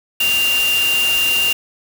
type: tone in noise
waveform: sine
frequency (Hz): 2789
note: F7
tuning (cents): -3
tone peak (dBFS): -14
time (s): 0.2-1.53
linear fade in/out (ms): 5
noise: white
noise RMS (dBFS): -23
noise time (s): 0.2-1.53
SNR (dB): +6
effects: none